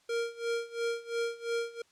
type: tone with tremolo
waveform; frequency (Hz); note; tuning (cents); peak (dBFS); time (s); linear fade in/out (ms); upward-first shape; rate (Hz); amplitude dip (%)
square; 466.2; A#4; 0; -29; 0.09-1.82; 5; sine; 2.9; 90
effects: white hiss -67 dBFS RMS until 1.91 s + low-pass 7000 Hz 12 dB/octave